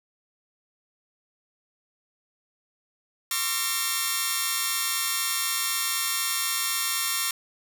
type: tone cluster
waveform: 5% pulse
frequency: 1065 / 1153 / 1359 / 1832 Hz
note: C6 / D6 / F6 / A#6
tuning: +30 / -32 / -48 / -31 cents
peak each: -19 dBFS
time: 3.31-7.31 s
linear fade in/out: 2 ms
effects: none